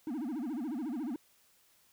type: tone with vibrato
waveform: triangle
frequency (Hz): 272.3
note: C#4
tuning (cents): -31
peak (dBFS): -32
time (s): 0.07-1.16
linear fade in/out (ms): 2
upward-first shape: sine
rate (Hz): 14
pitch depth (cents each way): 300
effects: white hiss -67 dBFS RMS until 1.92 s